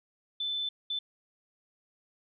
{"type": "tone bursts at uneven times", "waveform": "sine", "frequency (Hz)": 3520, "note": "A7", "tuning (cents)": 0, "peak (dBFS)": -30, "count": 2, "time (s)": [[0.4, 0.69], [0.9, 0.99]], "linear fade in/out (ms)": 5, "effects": []}